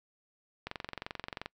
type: click train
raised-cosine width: 0.3 ms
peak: -21 dBFS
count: 19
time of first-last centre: 0.67-1.459 s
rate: 22.8 Hz
effects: noise-tail reverb RT60 0.1 s tail -25 dB re dry